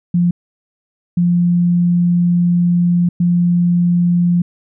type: tone bursts at uneven times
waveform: sine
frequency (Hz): 174.61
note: F3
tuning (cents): 0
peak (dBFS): -10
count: 3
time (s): 0.14-0.31 / 1.17-3.09 / 3.2-4.42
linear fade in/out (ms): 5
effects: none